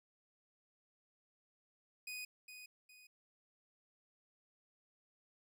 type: tone with echo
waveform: sawtooth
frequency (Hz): 2489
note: D#7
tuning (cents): 0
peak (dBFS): -40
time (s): 2.07-2.25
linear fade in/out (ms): 5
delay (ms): 410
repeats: 2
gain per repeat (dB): -8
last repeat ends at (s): 3.07
effects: none